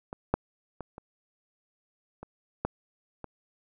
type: clicks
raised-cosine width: 1 ms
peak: -23 / -9 / -23 / -28 / -27 / -13 / -24 dBFS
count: 7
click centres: 0.129 / 0.34 / 0.807 / 0.981 / 2.23 / 2.65 / 3.243 s
effects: none

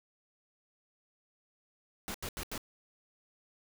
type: noise bursts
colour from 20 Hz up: pink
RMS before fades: -39 dBFS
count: 4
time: 2.08-2.578 s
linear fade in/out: 0 ms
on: 63 ms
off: 82 ms
effects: none

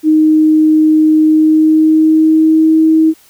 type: tone with pitch glide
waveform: sine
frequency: 311.1 to 318 Hz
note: D#4 to D#4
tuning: 0 to +38 cents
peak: -5 dBFS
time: 0.03-3.14 s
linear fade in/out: 50 ms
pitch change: +38 cents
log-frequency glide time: 1.23-2.77 s
effects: white hiss -46 dBFS RMS until 3.29 s

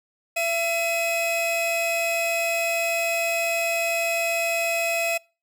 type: tone pair together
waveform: 45% pulse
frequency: 673.3 / 2542 Hz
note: E5 / D#7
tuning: +36 / +36 cents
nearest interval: octave + major seventh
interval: 2300 cents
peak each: -25 dBFS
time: 0.36-5.18 s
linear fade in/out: 10 ms
effects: noise-tail reverb RT60 0.3 s tail -24 dB re dry

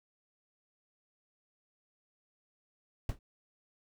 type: noise with exponential decay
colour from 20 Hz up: brown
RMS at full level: -28 dBFS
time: 3.09-3.19 s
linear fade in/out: 2 ms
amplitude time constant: 21 ms
effects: none

